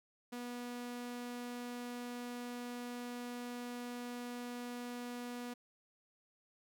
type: tone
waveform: sawtooth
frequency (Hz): 243.3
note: B3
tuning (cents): -26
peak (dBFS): -38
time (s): 0.32-5.54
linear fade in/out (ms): 10
effects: none